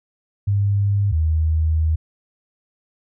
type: tone pair in turn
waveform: sine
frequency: 100.7 / 79.19 Hz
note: G2 / D#2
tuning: +47 / +31 cents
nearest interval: major third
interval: 416 cents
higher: first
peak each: -15 dBFS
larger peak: neither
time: 0.47-1.12 / 1.12-1.96 s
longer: second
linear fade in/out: 10 ms
effects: none